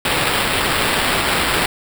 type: noise with sample-and-hold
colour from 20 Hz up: white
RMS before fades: -18 dBFS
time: 0.05-1.66 s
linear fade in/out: 2 ms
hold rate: 6300 Hz
effects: none